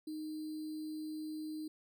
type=tone with sample-and-hold; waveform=sine; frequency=309.6 Hz; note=D#4; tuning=9 cents flat; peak=-39 dBFS; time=0.07-1.68 s; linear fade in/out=5 ms; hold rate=4410 Hz; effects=none